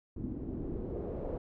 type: noise with low-pass filter sweep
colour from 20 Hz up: pink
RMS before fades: -38 dBFS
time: 0.16-1.38 s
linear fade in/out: 5 ms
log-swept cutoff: 250 to 540 Hz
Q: 2.6
effects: none